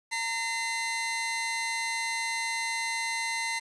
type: tone pair together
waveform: sawtooth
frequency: 916 / 2056 Hz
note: A#5 / C7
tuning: -31 / -31 cents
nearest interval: octave + major second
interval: 1400 cents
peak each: -30 / -27 dBFS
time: 0.11-3.6 s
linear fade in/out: 20 ms
effects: resampled to 24000 Hz + 9-bit